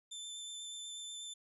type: tone with vibrato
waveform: 25% pulse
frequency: 3541 Hz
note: A7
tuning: 10 cents sharp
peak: -39 dBFS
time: 0.11-1.34 s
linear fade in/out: 10 ms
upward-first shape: sine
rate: 8.2 Hz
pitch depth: 12 cents each way
effects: resampled to 32000 Hz